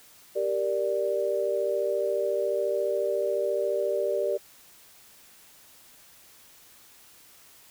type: chord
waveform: sine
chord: G minor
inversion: none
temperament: equal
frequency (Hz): 392 / 466.2 / 587.3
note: G4 / Bb4 / D5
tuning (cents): 0 / 0 / 0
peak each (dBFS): -29 / -30 / -27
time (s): 0.35-4.38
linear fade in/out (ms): 20
effects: white hiss -54 dBFS RMS until 7.7 s